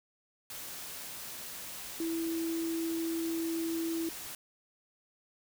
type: tone in noise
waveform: sine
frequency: 329.6 Hz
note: E4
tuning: in tune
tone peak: -31 dBFS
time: 2-4.09 s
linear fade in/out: 2 ms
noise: white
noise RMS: -43 dBFS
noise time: 0.5-4.35 s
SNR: +9 dB
effects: none